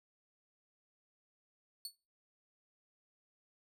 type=tone with exponential decay; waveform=sawtooth; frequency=4435 Hz; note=C#8; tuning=in tune; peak=-35 dBFS; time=1.85-1.96 s; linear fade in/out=2 ms; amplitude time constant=22 ms; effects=noise-tail reverb RT60 0.4 s tail -26 dB re dry